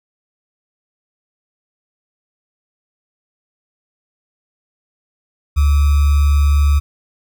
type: tone with sample-and-hold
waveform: sine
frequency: 72.1 Hz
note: D2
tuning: 31 cents flat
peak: -9 dBFS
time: 5.56-6.8 s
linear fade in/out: 20 ms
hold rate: 1225 Hz
effects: none

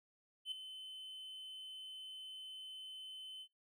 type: tone with ADSR envelope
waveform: triangle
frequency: 3052 Hz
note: G7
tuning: 47 cents flat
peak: -35 dBFS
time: 0.45-3.48 s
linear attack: 68 ms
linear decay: 3 ms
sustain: -11 dB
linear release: 68 ms
effects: noise-tail reverb RT60 0.2 s tail -25 dB re dry + tanh soft clip ceiling -31 dBFS

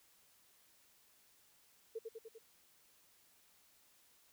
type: tone with echo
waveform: sine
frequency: 450 Hz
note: A4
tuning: 39 cents sharp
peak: -39 dBFS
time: 1.95-1.99 s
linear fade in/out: 10 ms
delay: 99 ms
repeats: 4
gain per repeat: -3 dB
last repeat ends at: 2.386 s
effects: white hiss -69 dBFS RMS until 4.32 s

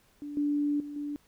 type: tone with level steps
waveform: sine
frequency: 291.4 Hz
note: D4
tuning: 13 cents flat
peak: -36 / -25 / -37 / -32 dBFS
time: 0.22-1.16 s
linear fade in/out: 0 ms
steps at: 0.37 / 0.8 / 0.96 s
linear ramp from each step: 2 ms
effects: pink hiss -65 dBFS RMS until 1.27 s

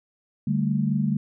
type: chord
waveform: sine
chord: D suspended fourth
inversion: none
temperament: just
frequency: 146.83 / 195.78 / 220.2 Hz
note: D3 / G3 / A3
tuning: 0 / -2 / +2 cents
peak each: -25 dBFS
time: 0.47-1.17 s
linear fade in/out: 5 ms
effects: none

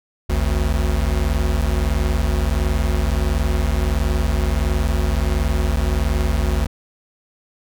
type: tone pair together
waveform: square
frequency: 51.96 / 73.42 Hz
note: G#1 / D2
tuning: +2 / 0 cents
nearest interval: tritone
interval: 598 cents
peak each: -20 / -20 dBFS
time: 0.29-6.67 s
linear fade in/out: 10 ms
effects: none

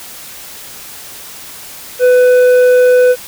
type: tone with tanh clipping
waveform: sine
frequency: 499.1 Hz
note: B4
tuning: 18 cents sharp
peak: -6 dBFS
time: 1.99-3.16 s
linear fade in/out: 50 ms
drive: 7 dB
effects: white hiss -31 dBFS RMS until 3.27 s

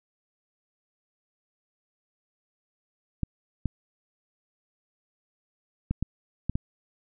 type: clicks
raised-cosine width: 5 ms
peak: -14 dBFS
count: 6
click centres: 3.233 / 3.657 / 5.91 / 6.026 / 6.496 / 6.555 s
effects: none

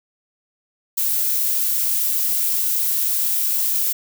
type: noise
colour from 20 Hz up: violet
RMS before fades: -20 dBFS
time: 0.97-3.93 s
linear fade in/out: 10 ms
effects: none

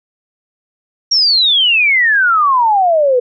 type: exponential sweep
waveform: sine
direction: down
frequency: 5670 to 480 Hz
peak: -8 dBFS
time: 1.11-3.2 s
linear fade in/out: 10 ms
effects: none

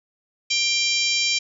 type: harmonic tone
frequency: 790 Hz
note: G5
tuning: 13 cents sharp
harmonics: 3 / 4 / 5 / 6 / 7 / 8 / 9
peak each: -24 / -26 / -28 / -27 / -26 / -32 / -30 dBFS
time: 0.5-1.39 s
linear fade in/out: 10 ms
effects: none

